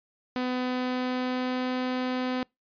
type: tone with pitch glide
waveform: sawtooth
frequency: 251.7 to 254 Hz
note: B3 to B3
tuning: +33 to +49 cents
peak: -23 dBFS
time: 0.36-2.43 s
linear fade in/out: 0 ms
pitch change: +16 cents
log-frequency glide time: 0.51-1.72 s
effects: noise-tail reverb RT60 0.2 s tail -26 dB re dry + resampled to 11025 Hz

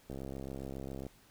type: click train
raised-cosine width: 2 ms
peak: -29 dBFS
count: 66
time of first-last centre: 0.1-1.066 s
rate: 67.3 Hz
effects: pink hiss -63 dBFS RMS until 1.3 s

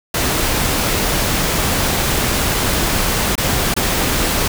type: noise with dropouts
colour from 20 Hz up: pink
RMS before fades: -17 dBFS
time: 0.14-4.48 s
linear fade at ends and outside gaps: 5 ms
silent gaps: 3.355-3.378 / 3.741-3.764 s
effects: none

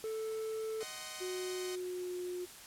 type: tone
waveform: triangle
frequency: 440 Hz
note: A4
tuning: in tune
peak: -34 dBFS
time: 0.04-0.83 s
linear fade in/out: 0 ms
type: chord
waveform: 5% pulse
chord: C diminished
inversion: first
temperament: equal with one note detuned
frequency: 622.3 / 751.2 / 1046.5 Hz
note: Eb5 / Gb5 / C6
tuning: 0 / +26 / 0 cents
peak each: -36 dBFS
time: 0.8-1.76 s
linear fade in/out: 10 ms
type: tone with pitch glide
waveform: sine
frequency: 367.2 to 359.4 Hz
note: F#4 to F4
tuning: -13 to +50 cents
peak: -37 dBFS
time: 1.2-2.46 s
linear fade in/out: 20 ms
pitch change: -37 cents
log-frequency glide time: 1.53-2.22 s
effects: white hiss -52 dBFS RMS until 2.66 s + low-pass 12000 Hz 12 dB/octave

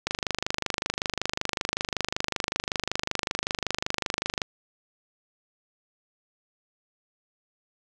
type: click train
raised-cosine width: 0.2 ms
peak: -8 dBFS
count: 111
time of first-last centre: 0.07-4.418 s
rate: 25.3 Hz
effects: none

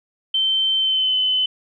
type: tone with pitch glide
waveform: sine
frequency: 3100 to 3033 Hz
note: G7 to F#7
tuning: -20 to +42 cents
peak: -16 dBFS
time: 0.34-1.46 s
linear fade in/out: 5 ms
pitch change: -38 cents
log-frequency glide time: 0.77-1.16 s
effects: none

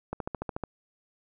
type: click train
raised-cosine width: 1 ms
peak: -18 dBFS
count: 8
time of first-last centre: 0.13-0.637 s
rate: 13.8 Hz
effects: none

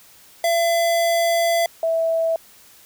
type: tone pair in turn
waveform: square / sine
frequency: 675 / 655.4 Hz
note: E5 / E5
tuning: +41 / -10 cents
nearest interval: minor second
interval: 51 cents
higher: first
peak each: -17 / -17 dBFS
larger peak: neither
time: 0.44-1.66 / 1.83-2.36 s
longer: first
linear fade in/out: 2 ms
effects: white hiss -49 dBFS RMS until 2.85 s

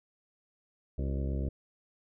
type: harmonic tone with a mistuned harmonic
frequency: 67.9 Hz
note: C#2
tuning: 35 cents flat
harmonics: 1 / 2 / 3 / 4 / 5 / 6 / 7 / 8 / 9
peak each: -31 / -37 / -41 / -43 / -45 / -47 / -48 / -49 / -50 dBFS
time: 0.98-1.49 s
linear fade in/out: 5 ms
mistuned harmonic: 6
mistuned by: -73 cents
effects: none

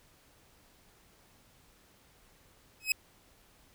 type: tone with exponential growth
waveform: sawtooth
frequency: 2551 Hz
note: D#7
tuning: 43 cents sharp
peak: -18 dBFS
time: 2.8-2.92 s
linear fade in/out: 2 ms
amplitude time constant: 24 ms
effects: pink hiss -63 dBFS RMS until 3.74 s

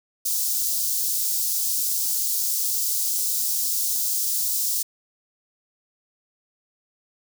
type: high-pass noise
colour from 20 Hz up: white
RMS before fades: -24 dBFS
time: 0.25-4.83 s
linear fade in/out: 10 ms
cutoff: 4900 Hz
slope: 24 dB/octave
effects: none

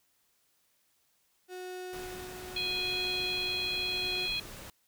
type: tone with tremolo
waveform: 35% pulse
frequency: 366 Hz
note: F#4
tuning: 19 cents flat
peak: -37 dBFS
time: 1.48-4.29 s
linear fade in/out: 50 ms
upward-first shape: sine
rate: 0.78 Hz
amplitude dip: 45%
type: noise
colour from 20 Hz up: pink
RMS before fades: -46 dBFS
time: 1.93-4.7 s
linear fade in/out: 2 ms
type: harmonic tone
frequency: 830.6 Hz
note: G#5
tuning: in tune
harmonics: 3 / 4 / 5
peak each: -35 / -35 / -35 dBFS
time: 2.56-4.4 s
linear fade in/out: 5 ms
effects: white hiss -72 dBFS RMS until 4.87 s

